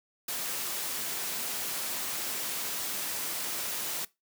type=noise; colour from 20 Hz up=white; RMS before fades=-34 dBFS; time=0.28-4.05 s; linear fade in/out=5 ms; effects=noise-tail reverb RT60 0.2 s tail -20 dB re dry + high-pass 150 Hz 12 dB/octave